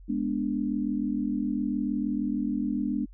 sine chord, G# diminished, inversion none, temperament equal, 207.7 / 246.9 / 293.7 Hz, G#3 / B3 / D4, 0 / 0 / 0 cents, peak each -30 dBFS, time 0.08-3.06 s, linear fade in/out 20 ms, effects added 44 Hz sine -45 dBFS peak until 3.13 s

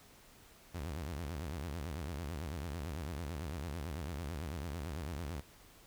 sawtooth tone with vibrato, 78.1 Hz, D#2, 7 cents sharp, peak -35 dBFS, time 0.74-5.41 s, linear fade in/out 10 ms, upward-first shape sine, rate 9 Hz, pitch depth 250 cents each way, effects pink hiss -60 dBFS RMS until 5.86 s

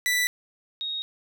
sawtooth / sine tone pair in turn, 1975.5 / 3752 Hz, B6 / A#7, 0 / +11 cents, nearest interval major seventh, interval 1111 cents, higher second, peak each -18 / -28 dBFS, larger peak first, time 0.06-0.27 / 0.81-1.02 s, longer neither, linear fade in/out 0 ms, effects none

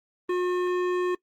sine tone with hard clipping, 360 Hz, F#4, 47 cents flat, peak -25 dBFS, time 0.29-1.15 s, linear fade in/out 5 ms, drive 13 dB, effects noise-tail reverb RT60 0.1 s tail -22 dB re dry + Opus 24 kbps

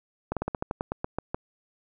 slowing click train, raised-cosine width 1 ms, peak -14 dBFS, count 12, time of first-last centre 0.32-1.345 s, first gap 47 ms, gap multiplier 1.13, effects none

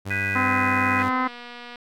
sawtooth tone with pitch glide, 98 to 98.68 Hz, G2 to G2, 0 to +12 cents, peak -25 dBFS, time 0.05-1.1 s, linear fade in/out 20 ms, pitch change +12 cents, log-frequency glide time 0.27-0.34 s
sine chord, G# minor seventh, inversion third, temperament equal with one note detuned, 1480 / 1620.5 / 1975.5 / 2489 Hz, F#6 / G#6 / B6 / D#7, 0 / -43 / 0 / 0 cents, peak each -31 / -30 / -27 / -28 dBFS, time 0.1-1.03 s, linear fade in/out 10 ms
harmonic tone, 256.1 Hz, C4, 37 cents flat, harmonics 1 / 2 / 3 / 4 / 5 / 6 / 7 / 8, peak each -26 / -36 / -31 / -25 / -27 / -34 / -37 / -32 dBFS, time 0.35-1.28 s, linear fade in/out 10 ms
click train, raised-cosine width 0.3 ms, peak -24 dBFS, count 186, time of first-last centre 0.99-1.758 s, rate 241 Hz
effects none

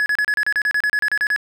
triangle tone bursts, 1694 Hz, G#6, 34 cents sharp, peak -14 dBFS, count 15, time 0-1.362 s, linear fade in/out 0 ms, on 60 ms, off 33 ms, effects none

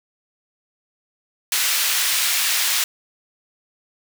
pink high-pass noise, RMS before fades -20 dBFS, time 1.52-2.84 s, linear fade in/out 2 ms, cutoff 2100 Hz, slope 12 dB/octave, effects none

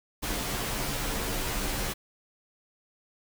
pink noise with comb filter, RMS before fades -31 dBFS, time 0.22-1.94 s, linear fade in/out 20 ms, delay 12 ms, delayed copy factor -0.85, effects none

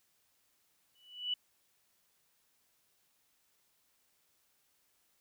sine tone with exponential growth, 2960 Hz, F#7, in tune, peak -29 dBFS, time 0.95-1.34 s, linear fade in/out 5 ms, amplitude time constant 84 ms, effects white hiss -74 dBFS RMS until 5.2 s

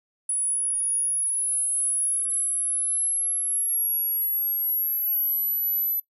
sine exponential sweep, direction up, 10210 to 12000 Hz, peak -22 dBFS, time 0.29-6 s, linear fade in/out 5 ms, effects noise-tail reverb RT60 0.1 s tail -20 dB re dry

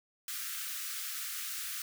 white high-pass noise, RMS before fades -39 dBFS, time 0.28-1.82 s, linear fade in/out 2 ms, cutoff 1200 Hz, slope 96 dB/octave, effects none

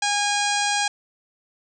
harmonic tone, 818 Hz, G#5, 26 cents flat, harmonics 1 / 2 / 3 / 4 / 5 / 6 / 7 / 8 / 9 / 10, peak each -24 / -27 / -29 / -30 / -31 / -32 / -32 / -33 / -34 / -34 dBFS, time 0.02-0.88 s, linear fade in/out 5 ms, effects none

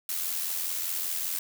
blue noise with amplitude modulation, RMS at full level -29 dBFS, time 0.09-1.39 s, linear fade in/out 2 ms, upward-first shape sine, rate 85.1 Hz, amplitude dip 50%, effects none

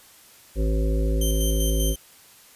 harmonic tone, 54 Hz, A1, 32 cents flat, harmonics 1 / 3 / 5 / 7 / 9 / 10, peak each -20 / -31 / -32 / -32 / -36 / -35 dBFS, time 0.55-1.96 s, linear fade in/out 50 ms
5% pulse tone with tremolo, 3122 Hz, G7, 8 cents flat, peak -18 dBFS, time 1.21-1.96 s, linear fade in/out 5 ms, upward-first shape square, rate 5.1 Hz, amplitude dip 45%
effects white hiss -51 dBFS RMS until 2.55 s + resampled to 32000 Hz

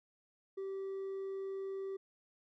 sine tone with hard clipping, 387.8 Hz, G4, 19 cents flat, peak -39 dBFS, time 0.57-1.97 s, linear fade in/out 10 ms, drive 2 dB, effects none

